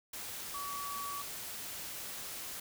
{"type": "tone in noise", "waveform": "sine", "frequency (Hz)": 1138, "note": "C#6", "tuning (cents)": 45, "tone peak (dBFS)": -39, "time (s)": [0.54, 1.22], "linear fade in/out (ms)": 5, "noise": "white", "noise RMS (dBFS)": -43, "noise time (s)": [0.13, 2.6], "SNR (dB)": 1, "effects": []}